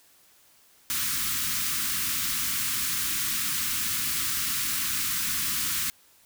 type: band-stop noise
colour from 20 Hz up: white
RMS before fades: -28 dBFS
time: 0.9-5.9 s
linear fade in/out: 0 ms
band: 310 to 1100 Hz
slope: 48 dB/octave
effects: white hiss -59 dBFS RMS until 6.25 s